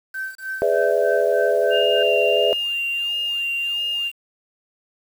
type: tone with tremolo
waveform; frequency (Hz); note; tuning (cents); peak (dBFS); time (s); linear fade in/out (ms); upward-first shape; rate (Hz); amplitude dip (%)
sine; 1547; G6; -23; -24; 0.14-2.03; 5; sine; 3.3; 90
type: chord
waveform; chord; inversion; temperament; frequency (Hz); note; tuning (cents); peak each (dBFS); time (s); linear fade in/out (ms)
sine; E dominant seventh; first; equal with one note detuned; 415.3 / 501.1 / 587.3 / 659.3; G#4 / B4 / D5 / E5; 0 / +25 / 0 / 0; -21; 0.62-2.53; 0
type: tone with vibrato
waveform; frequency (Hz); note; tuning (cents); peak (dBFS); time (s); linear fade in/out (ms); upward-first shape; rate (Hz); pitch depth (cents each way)
sine; 2800; F7; +4; -21; 1.7-4.12; 50; sine; 1.5; 18
effects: tanh soft clip ceiling -3 dBFS + 7-bit